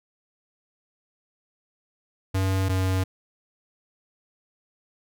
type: tone pair in turn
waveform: square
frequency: 95.3 / 93.99 Hz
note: G2 / F#2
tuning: -48 / +28 cents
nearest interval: unison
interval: 24 cents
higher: first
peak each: -22 dBFS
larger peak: neither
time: 2.34-2.69 / 2.69-3.04 s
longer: neither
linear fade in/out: 10 ms
effects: none